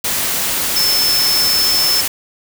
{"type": "tone in noise", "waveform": "sine", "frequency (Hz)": 5280, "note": "E8", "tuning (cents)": 2, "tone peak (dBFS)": -13, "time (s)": [0.76, 2.01], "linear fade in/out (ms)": 5, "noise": "white", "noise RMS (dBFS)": -18, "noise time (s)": [0.04, 2.08], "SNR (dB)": 2, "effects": []}